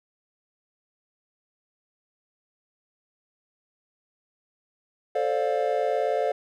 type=chord; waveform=triangle; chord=D minor seventh; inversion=second; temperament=just; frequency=440.5 / 528.6 / 587.3 / 704.8 Hz; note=A4 / C5 / D5 / F5; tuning=+2 / +18 / 0 / +16 cents; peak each=-26 dBFS; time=5.15-6.32 s; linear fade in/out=5 ms; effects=none